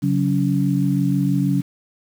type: tone cluster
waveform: sine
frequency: 139.6 / 185.8 / 281.6 Hz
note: C#3 / F#3 / C#4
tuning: +13 / +7 / +27 cents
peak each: -20 / -20 / -21 dBFS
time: 0.02-1.62 s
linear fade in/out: 20 ms
effects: 7-bit